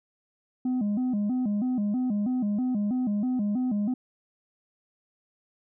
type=tone with vibrato; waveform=sine; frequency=228.4 Hz; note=A#3; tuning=35 cents flat; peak=-21 dBFS; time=0.65-3.94 s; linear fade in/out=5 ms; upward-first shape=square; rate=3.1 Hz; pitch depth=180 cents each way; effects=tanh soft clip ceiling -23 dBFS